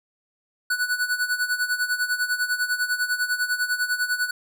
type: tone with tremolo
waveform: square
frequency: 1480 Hz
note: F#6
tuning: in tune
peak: -20 dBFS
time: 0.7-4.31 s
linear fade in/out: 5 ms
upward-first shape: sine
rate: 10 Hz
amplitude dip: 75%
effects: none